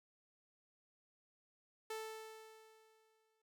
sawtooth tone with exponential decay, 440 Hz, A4, in tune, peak -37 dBFS, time 1.9-3.42 s, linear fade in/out 5 ms, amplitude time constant 330 ms, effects noise-tail reverb RT60 0.1 s tail -24 dB re dry

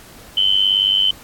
sine tone with amplitude modulation, 3055 Hz, G7, 45 cents flat, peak -9 dBFS, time 0.37-1.11 s, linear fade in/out 5 ms, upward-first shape sine, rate 98.4 Hz, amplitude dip 80%, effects pink hiss -42 dBFS RMS until 1.23 s + AAC 64 kbps

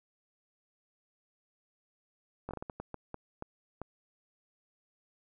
slowing click train, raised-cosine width 1 ms, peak -25 dBFS, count 11, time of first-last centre 2.49-3.816 s, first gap 19 ms, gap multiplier 1.4, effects none

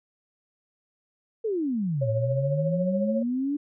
sine exponential two-way sweep, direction down then up, 464.1 to 110 to 295.3 Hz, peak -24 dBFS, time 1.44-3.57 s, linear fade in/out 10 ms, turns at 2.1 s
sine tone with tremolo, 550 Hz, C#5, 14 cents flat, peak -23 dBFS, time 2.01-3.23 s, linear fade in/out 10 ms, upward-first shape triangle, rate 14 Hz, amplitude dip 70%
effects none

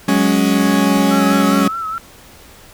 40% pulse chord, F# suspended second, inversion none, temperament equal, 185 / 207.7 / 277.2 Hz, F#3 / G#3 / C#4, 0 / 0 / 0 cents, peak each -17 / -15 / -14 dBFS, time 0.08-1.68 s, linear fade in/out 5 ms
sine tone with vibrato, 1318.5 Hz, E6, in tune, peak -20 dBFS, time 1.11-1.98 s, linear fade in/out 0 ms, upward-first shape sine, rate 4.9 Hz, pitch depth 55 cents each way
effects pink hiss -42 dBFS RMS until 2.73 s

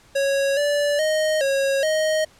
square tone with pitch steps, 552 / 581 / 622 / 547 / 625 Hz, C#5 / D5 / D#5 / C#5 / D#5, -7 / -19 / -1 / -23 / +8 cents, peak -19 dBFS, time 0.15-2.25 s, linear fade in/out 10 ms, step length 420 ms, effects pink hiss -53 dBFS RMS until 2.39 s + low-pass 10000 Hz 12 dB/octave

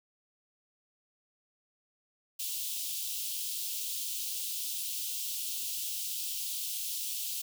white high-pass noise, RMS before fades -36 dBFS, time 2.39-7.42 s, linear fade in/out 10 ms, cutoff 2800 Hz, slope 48 dB/octave, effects none

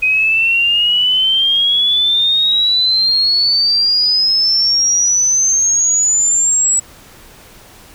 sine exponential sweep, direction up, 2505 to 7830 Hz, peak -10 dBFS, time 0.02-6.8 s, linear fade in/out 10 ms, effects pink hiss -41 dBFS RMS until 7.94 s

